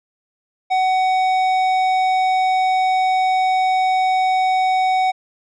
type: tone with tanh clipping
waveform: sine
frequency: 750 Hz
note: F#5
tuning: 23 cents sharp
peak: -16 dBFS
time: 0.7-5.12 s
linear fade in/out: 20 ms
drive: 12 dB
effects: none